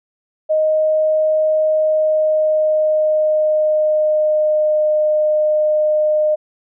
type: tone with pitch glide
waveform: sine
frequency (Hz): 622.3 to 610.9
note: D#5 to D#5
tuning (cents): 0 to -32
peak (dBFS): -12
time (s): 0.49-6.36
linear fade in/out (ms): 20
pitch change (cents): -32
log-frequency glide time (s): 1.67-4.93
effects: none